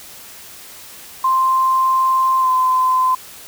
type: tone with pitch glide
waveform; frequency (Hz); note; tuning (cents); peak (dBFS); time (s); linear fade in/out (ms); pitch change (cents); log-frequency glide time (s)
sine; 1046.5 to 1026.7; C6 to C6; 0 to -33; -12; 1.24-3.15; 5; -33; 2.4-2.49
effects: white hiss -38 dBFS RMS until 3.47 s